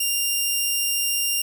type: tone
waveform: 10% pulse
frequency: 2794 Hz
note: F7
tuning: in tune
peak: -12 dBFS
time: 0-1.42 s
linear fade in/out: 5 ms
effects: 8-bit